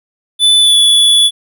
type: tone with pitch glide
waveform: square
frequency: 3495 to 3431 Hz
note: A7 to A7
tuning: -12 to -44 cents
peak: -6 dBFS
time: 0.39-1.31 s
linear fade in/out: 50 ms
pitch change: -32 cents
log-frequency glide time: 0.6-0.77 s
effects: none